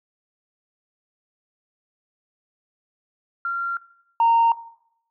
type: tone pair in turn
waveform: sine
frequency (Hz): 1380 / 923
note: F6 / A#5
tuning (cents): -21 / -17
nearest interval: perfect fifth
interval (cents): 696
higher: first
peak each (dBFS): -22 / -13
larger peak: second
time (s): 3.45-3.77 / 4.2-4.52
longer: neither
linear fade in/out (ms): 2
effects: noise-tail reverb RT60 0.7 s tail -18 dB re dry + tanh soft clip ceiling -11 dBFS